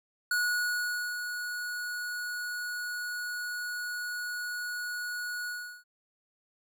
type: tone with ADSR envelope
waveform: square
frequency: 1459 Hz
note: F#6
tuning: 25 cents flat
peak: -26 dBFS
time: 0.31-5.84 s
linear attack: 3 ms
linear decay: 850 ms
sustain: -8 dB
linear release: 360 ms
effects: none